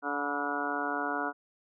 harmonic tone with a mistuned harmonic, 144.4 Hz, D3, 29 cents flat, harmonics 2 / 3 / 4 / 5 / 6 / 7 / 8 / 9 / 10, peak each -37 / -40 / -42 / -36 / -43 / -38 / -41 / -39 / -35 dBFS, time 0.02-1.33 s, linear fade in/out 50 ms, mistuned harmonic 7, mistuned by -45 cents, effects none

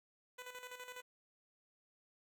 10% pulse tone with tremolo, 498.8 Hz, B4, 17 cents sharp, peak -38 dBFS, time 0.38-1.02 s, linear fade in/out 10 ms, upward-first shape square, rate 12 Hz, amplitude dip 60%, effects none

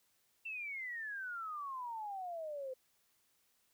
sine exponential sweep, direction down, 2710 to 508 Hz, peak -40 dBFS, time 0.45-2.74 s, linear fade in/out 10 ms, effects white hiss -75 dBFS RMS until 3.73 s

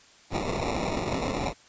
blue noise with sample-and-hold, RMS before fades -29 dBFS, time 0.3-1.54 s, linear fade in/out 50 ms, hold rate 1575 Hz, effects white hiss -55 dBFS RMS until 1.68 s + resampled to 16000 Hz

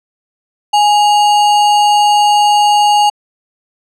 sine tone with sample-and-hold, 830.6 Hz, G#5, in tune, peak -6 dBFS, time 0.73-3.1 s, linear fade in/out 10 ms, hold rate 3675 Hz, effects low-pass 7000 Hz 12 dB/octave

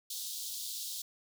pink high-pass noise, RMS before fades -40 dBFS, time 0.1-1.02 s, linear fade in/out 5 ms, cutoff 3500 Hz, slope 48 dB/octave, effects none

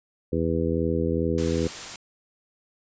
harmonic tone, 82.41 Hz, E2, in tune, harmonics 1 / 2 / 3 / 4 / 5 / 6, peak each -29 / -29 / -29 / -29 / -29 / -29 dBFS, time 0.32-1.68 s, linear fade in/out 10 ms
white noise, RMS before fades -36 dBFS, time 1.38-1.96 s, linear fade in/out 2 ms
effects resampled to 16000 Hz

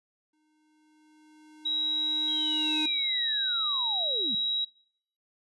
square tone with exponential growth, 307.3 Hz, D#4, 21 cents flat, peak -31 dBFS, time 0.33-2.86 s, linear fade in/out 5 ms, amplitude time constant 550 ms
sine tone, 3854 Hz, B7, 43 cents flat, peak -26 dBFS, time 1.65-4.65 s, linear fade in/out 10 ms
sine linear sweep, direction down, 3322 to 185 Hz, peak -36 dBFS, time 2.28-4.35 s, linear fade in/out 2 ms
effects noise-tail reverb RT60 0.6 s tail -21 dB re dry + resampled to 24000 Hz

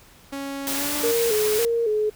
sawtooth tone with pitch glide, 276.7 to 292.3 Hz, C#4 to D4, -3 to -8 cents, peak -25 dBFS, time 0.32-1.12 s, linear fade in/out 10 ms, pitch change +95 cents, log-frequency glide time 0.74-0.91 s
white noise, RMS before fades -27 dBFS, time 0.67-1.65 s, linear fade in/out 0 ms
sine tone with vibrato, 445.1 Hz, A4, 20 cents sharp, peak -19 dBFS, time 1.03-2.1 s, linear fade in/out 10 ms, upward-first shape square, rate 1.8 Hz, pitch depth 76 cents each way
effects pink hiss -51 dBFS RMS until 2.15 s

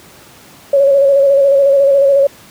sine tone with vibrato, 554.4 Hz, C#5, in tune, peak -6 dBFS, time 0.73-2.27 s, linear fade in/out 5 ms, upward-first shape square, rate 14 Hz, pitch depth 29 cents each way, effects pink hiss -40 dBFS RMS until 2.5 s + high-pass 100 Hz 12 dB/octave

